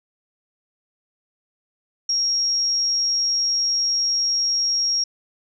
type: tone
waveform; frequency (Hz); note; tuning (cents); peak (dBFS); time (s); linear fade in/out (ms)
sine; 5590; F8; +1; -18; 2.09-5.04; 5
effects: none